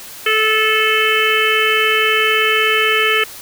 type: harmonic tone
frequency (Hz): 436.1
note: A4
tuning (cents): -15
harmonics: 1 / 3 / 4 / 5 / 6 / 7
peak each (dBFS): -19 / -19 / -19 / -19 / -19 / -19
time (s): 0.26-3.24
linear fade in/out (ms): 5
effects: white hiss -34 dBFS RMS until 3.41 s